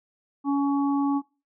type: harmonic tone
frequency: 280.7 Hz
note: C#4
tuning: 22 cents sharp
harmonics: 1 / 3 / 4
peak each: -21 / -31 / -33 dBFS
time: 0.44-1.22 s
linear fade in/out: 50 ms
effects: noise-tail reverb RT60 0.3 s tail -19 dB re dry